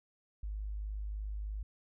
sine tone, 51.6 Hz, G#1, 10 cents flat, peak -36 dBFS, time 0.43-1.63 s, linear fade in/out 5 ms, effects none

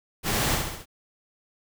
pink noise with echo, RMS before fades -26 dBFS, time 0.23-0.59 s, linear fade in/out 50 ms, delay 67 ms, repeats 4, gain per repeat -4 dB, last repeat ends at 0.858 s, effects none

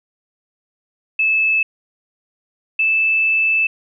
sine tone pair in turn, 2613 / 2631 Hz, E7 / E7, -16 / -4 cents, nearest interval unison, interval 12 cents, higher second, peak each -13 dBFS, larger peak neither, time 1.19-1.63 / 2.79-3.67 s, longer second, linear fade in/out 5 ms, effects none

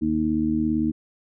harmonic tone, 77.78 Hz, D#2, in tune, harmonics 1 / 2 / 3 / 4, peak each -33 / -33 / -23 / -23 dBFS, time 0.01-0.92 s, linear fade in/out 20 ms, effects none

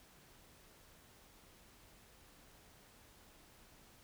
silence, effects pink hiss -63 dBFS RMS until 4.03 s

